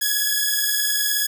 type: beating tone pair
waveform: 5% pulse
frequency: 1671 / 1690 Hz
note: G#6 / G#6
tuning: +10 / +30 cents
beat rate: 19 Hz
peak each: -11 dBFS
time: 0.01-1.27 s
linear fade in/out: 10 ms
effects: none